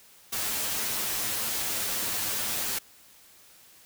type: noise with comb filter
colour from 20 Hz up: white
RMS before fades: -30 dBFS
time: 0.32-2.79 s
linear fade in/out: 10 ms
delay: 9.5 ms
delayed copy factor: +0.8
effects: white hiss -55 dBFS RMS until 3.85 s